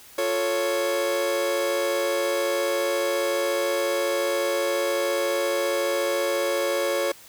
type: chord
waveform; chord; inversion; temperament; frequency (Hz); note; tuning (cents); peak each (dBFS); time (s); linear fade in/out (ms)
40% pulse; F augmented; none; equal; 349.2 / 440 / 554.4; F4 / A4 / C#5; 0 / 0 / 0; -29 / -29 / -23; 0.18-7.12; 5
effects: white hiss -48 dBFS RMS until 7.28 s